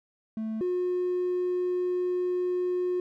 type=tone pair in turn; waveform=triangle; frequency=220 / 360.5 Hz; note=A3 / F#4; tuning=0 / -45 cents; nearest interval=major sixth; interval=855 cents; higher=second; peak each=-27 / -22 dBFS; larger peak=second; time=0.37-0.61 / 0.61-3 s; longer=second; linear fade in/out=2 ms; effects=tanh soft clip ceiling -21 dBFS